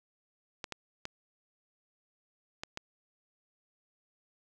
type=clicks; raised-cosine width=0.2 ms; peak=-20 dBFS; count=5; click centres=0.642 / 0.723 / 1.054 / 2.635 / 2.774 s; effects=none